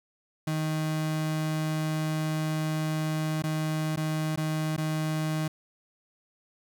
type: tone with dropouts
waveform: 35% pulse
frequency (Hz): 156.2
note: D#3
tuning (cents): +7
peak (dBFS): -25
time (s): 0.47-5.48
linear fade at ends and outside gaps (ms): 5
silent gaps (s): 3.423-3.437 / 3.961-3.972 / 4.36-4.374 / 4.765-4.778
effects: none